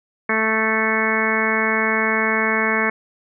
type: harmonic tone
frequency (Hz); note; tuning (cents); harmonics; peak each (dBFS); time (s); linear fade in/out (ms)
220; A3; 0; 1 / 2 / 3 / 4 / 5 / 6 / 7 / 8 / 9 / 10; -25 / -25 / -29 / -29 / -26 / -29 / -27 / -23 / -29 / -23; 0.29-2.9; 5
effects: none